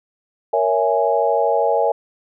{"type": "chord", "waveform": "sine", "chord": "A# half-diminished seventh", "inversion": "none", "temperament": "equal with one note detuned", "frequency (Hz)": [466.2, 558.9, 659.3, 830.6], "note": ["A#4", "C#5", "E5", "G#5"], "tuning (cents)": [0, 14, 0, 0], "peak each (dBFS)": -20, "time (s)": [0.53, 1.92], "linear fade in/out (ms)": 5, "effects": []}